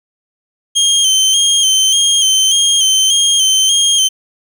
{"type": "tone with vibrato", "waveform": "25% pulse", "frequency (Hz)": 3164, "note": "G7", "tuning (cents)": 15, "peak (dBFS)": -5, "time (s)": [0.75, 4.09], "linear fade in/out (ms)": 20, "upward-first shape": "square", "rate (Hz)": 1.7, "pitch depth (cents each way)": 38, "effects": []}